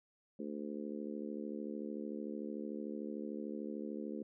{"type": "harmonic tone", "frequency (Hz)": 73.42, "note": "D2", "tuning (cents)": 0, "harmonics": [3, 4, 5, 6, 7], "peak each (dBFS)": [-43, -45, -47, -49, -50], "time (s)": [0.39, 4.23], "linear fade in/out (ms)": 5, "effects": []}